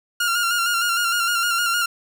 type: tone with vibrato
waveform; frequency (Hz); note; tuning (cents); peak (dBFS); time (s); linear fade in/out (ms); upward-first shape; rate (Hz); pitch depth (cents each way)
sawtooth; 1400; F6; +4; -15; 0.2-1.86; 5; square; 6.5; 34
effects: none